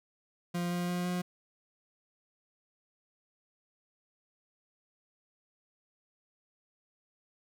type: tone with pitch steps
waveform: 40% pulse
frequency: 174.61 / 176.03 / 177.46 / 178.9 Hz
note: F3 / F3 / F3 / F3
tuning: 0 / +14 / +28 / +42 cents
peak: -30 dBFS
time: 0.54-1.22 s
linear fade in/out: 10 ms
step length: 170 ms
effects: none